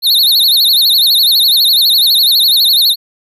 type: tone with vibrato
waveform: square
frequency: 3999 Hz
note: B7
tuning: 21 cents sharp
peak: -7 dBFS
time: 0.02-2.96 s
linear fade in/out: 50 ms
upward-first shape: sine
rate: 12 Hz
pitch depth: 180 cents each way
effects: none